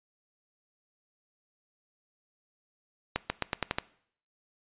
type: accelerating click train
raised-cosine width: 0.3 ms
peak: -11 dBFS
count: 7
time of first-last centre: 3.16-3.785 s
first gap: 140 ms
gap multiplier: 0.88
effects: noise-tail reverb RT60 0.6 s tail -20 dB re dry + resampled to 8000 Hz